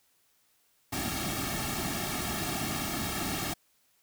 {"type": "noise with comb filter", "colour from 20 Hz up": "pink", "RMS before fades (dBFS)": -33, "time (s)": [0.92, 3.54], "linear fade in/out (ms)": 10, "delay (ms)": 2, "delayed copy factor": -0.9, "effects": ["white hiss -69 dBFS RMS until 4.02 s"]}